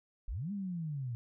sine linear two-way sweep, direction up then down, 32 to 207.7 to 114.2 Hz, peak -35 dBFS, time 0.28-1.15 s, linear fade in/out 0 ms, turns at 0.52 s, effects none

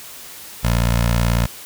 15% pulse tone with notch filter, 58.27 Hz, A#1, in tune, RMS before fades -17 dBFS, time 0.63-1.47 s, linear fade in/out 20 ms, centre 330 Hz, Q 0.83, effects white hiss -37 dBFS RMS until 1.65 s

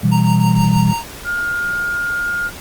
sine chord, E minor, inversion second, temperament equal, 123.47 / 164.81 / 196 Hz, B2 / E3 / G3, 0 / 0 / 0 cents, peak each -15 dBFS, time 0.03-0.93 s, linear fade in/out 10 ms
square tone with tremolo, 927 Hz, A#5, 10 cents flat, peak -18 dBFS, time 0.11-1.04 s, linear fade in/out 20 ms, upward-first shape triangle, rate 6.3 Hz, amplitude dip 75%
sine tone, 1417 Hz, F6, 25 cents sharp, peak -17 dBFS, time 1.24-2.51 s, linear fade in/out 50 ms
effects pink hiss -33 dBFS RMS until 2.6 s + Opus 32 kbps

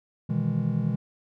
triangle chord, E major seventh, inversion second, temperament just, 123.61 / 154.51 / 164.81 / 206 Hz, B2 / D#3 / E3 / G#3, +2 / -12 / 0 / -14 cents, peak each -27 dBFS, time 0.29-0.96 s, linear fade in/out 10 ms, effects none

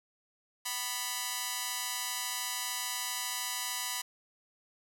5% pulse tone with amplitude modulation, 988 Hz, B5, in tune, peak -17 dBFS, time 0.65-4.02 s, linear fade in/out 10 ms, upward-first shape sine, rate 233 Hz, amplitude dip 95%, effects none

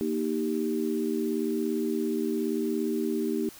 sine chord, Eb major, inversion second, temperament equal with one note detuned, 233.8 / 311.1 / 392 Hz, Bb3 / Eb4 / G4, +5 / 0 / 0 cents, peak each -30 dBFS, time 0.01-3.49 s, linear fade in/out 0 ms, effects white hiss -49 dBFS RMS until 3.59 s

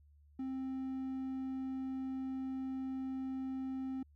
triangle tone, 263.3 Hz, C4, 11 cents sharp, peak -35 dBFS, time 0.39-4.03 s, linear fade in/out 5 ms, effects added 73 Hz sine -61 dBFS peak until 4.15 s

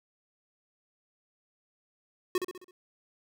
square tone with echo, 365.3 Hz, F#4, 22 cents flat, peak -25 dBFS, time 2.35-2.38 s, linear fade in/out 2 ms, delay 66 ms, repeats 5, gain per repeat -6 dB, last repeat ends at 2.71 s, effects none

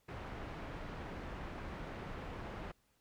pink low-pass noise, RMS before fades -45 dBFS, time 0.08-2.72 s, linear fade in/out 10 ms, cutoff 1900 Hz, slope 12 dB/octave, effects pink hiss -75 dBFS RMS until 3 s

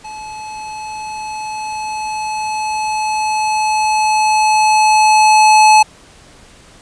square tone with level ramp, 860 Hz, A5, 40 cents flat, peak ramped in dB -28 to -5 dBFS, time 0.04-5.83 s, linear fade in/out 10 ms, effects pink hiss -43 dBFS RMS until 6.81 s + resampled to 22050 Hz

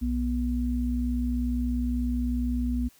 sine tone pair together, 61.1 / 244.4 Hz, B1 / B3, -18 / -18 cents, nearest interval 2 octaves, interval 2400 cents, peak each -27 dBFS, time 0.01-2.89 s, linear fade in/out 20 ms, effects white hiss -59 dBFS RMS until 2.99 s

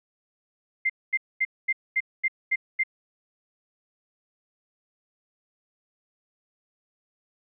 sine tone bursts, 2093 Hz, C7, in tune, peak -20 dBFS, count 8, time 0.85-2.836 s, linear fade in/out 10 ms, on 47 ms, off 230 ms, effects none

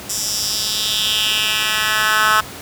10% pulse tone with high-pass filter sweep, 215.7 Hz, A3, 34 cents flat, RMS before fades -18 dBFS, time 0.09-2.41 s, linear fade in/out 10 ms, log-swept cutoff 6600 to 1300 Hz, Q 2.8, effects pink hiss -33 dBFS RMS until 2.61 s + high-pass 80 Hz 12 dB/octave

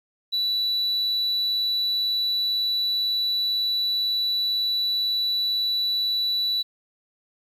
sine tone, 3951 Hz, B7, in tune, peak -19 dBFS, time 0.32-6.63 s, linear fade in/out 20 ms, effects tanh soft clip ceiling -20 dBFS + 9-bit

